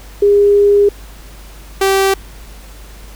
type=tone pair in turn; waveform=sine / sawtooth; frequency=406.6 / 388.2 Hz; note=G#4 / G4; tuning=-37 / -17 cents; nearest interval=minor second; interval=80 cents; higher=first; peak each=-6 dBFS; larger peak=neither; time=0.22-0.89 / 1.81-2.14 s; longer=first; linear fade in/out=5 ms; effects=added 50 Hz sine -33 dBFS peak until 3.15 s + pink hiss -40 dBFS RMS until 3.15 s